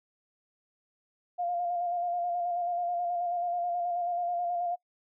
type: tone with vibrato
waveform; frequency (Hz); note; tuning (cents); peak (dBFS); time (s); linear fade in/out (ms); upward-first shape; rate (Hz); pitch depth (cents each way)
sine; 701; F5; +6; -28; 1.38-4.76; 20; square; 9.3; 25
effects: noise-tail reverb RT60 0.1 s tail -23 dB re dry